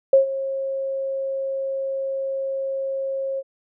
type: tone with ADSR envelope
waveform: sine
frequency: 540 Hz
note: C#5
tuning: 45 cents flat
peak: -8 dBFS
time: 0.13-3.43 s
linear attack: 4 ms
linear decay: 120 ms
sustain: -15 dB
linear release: 44 ms
effects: none